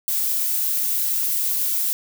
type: noise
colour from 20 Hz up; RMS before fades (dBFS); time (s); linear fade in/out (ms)
violet; -22; 0.08-1.93; 0
effects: none